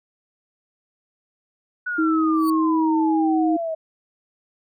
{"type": "exponential sweep", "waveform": "sine", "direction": "down", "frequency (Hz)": [1485, 632], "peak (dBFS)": -23, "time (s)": [1.86, 3.75], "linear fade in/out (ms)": 10}
{"type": "tone", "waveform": "sine", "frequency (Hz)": 318.8, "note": "D#4", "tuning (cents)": 42, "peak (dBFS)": -17, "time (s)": [1.98, 3.57], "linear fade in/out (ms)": 10}
{"type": "tone with exponential growth", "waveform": "5% pulse", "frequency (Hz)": 4516, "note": "C#8", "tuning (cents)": 31, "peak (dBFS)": -23, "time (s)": [2.33, 2.5], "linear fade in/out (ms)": 2, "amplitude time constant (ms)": 35}
{"effects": []}